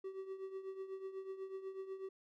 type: tone with tremolo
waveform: triangle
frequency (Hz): 383.6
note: G4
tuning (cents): -37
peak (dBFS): -38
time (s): 0.04-2.09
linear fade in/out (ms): 5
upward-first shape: triangle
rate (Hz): 8.1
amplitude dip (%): 75
effects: none